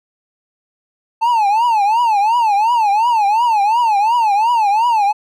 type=tone with vibrato; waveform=triangle; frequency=880 Hz; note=A5; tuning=in tune; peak=-9 dBFS; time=1.21-5.13 s; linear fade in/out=20 ms; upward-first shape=triangle; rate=2.8 Hz; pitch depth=200 cents each way; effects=none